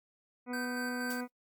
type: harmonic tone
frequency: 246.9 Hz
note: B3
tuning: in tune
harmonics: 1 / 2 / 3 / 4 / 5 / 6 / 8 / 9 / 10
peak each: -36 / -42 / -46 / -48 / -50 / -52 / -54 / -55 / -56 dBFS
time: 0.46-1.28 s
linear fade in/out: 50 ms
type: tone with tremolo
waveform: square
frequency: 1548 Hz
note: G6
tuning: 22 cents flat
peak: -37 dBFS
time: 0.53-1.21 s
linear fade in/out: 5 ms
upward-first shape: square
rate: 4.2 Hz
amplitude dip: 30%
type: noise with exponential decay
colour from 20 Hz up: blue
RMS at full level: -39 dBFS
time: 1.1-1.3 s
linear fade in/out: 5 ms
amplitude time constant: 43 ms
effects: noise-tail reverb RT60 0.1 s tail -24 dB re dry + MP3 96 kbps